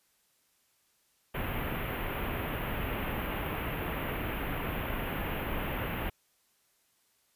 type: band-stop noise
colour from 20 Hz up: pink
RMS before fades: -34 dBFS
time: 1.34-6.1 s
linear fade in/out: 10 ms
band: 3000 to 13000 Hz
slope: 48 dB/octave
effects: white hiss -71 dBFS RMS until 7.35 s + resampled to 32000 Hz